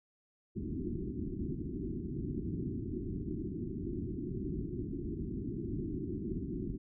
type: low-pass noise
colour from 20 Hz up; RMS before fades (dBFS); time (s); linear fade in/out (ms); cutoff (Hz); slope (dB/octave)
white; -38; 0.55-6.78; 20; 380; 96
effects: none